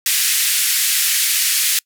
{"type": "band-pass noise", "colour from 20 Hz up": "white", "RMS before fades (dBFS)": -17, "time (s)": [0.06, 1.79], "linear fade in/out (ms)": 2, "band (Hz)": [1800, 14000], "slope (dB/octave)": 24, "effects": ["noise-tail reverb RT60 0.1 s tail -26 dB re dry"]}